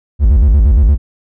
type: tone with vibrato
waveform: triangle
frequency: 61.74 Hz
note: B1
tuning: in tune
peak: -3 dBFS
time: 0.19-0.98 s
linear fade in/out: 50 ms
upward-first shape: square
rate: 8.6 Hz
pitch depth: 280 cents each way
effects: none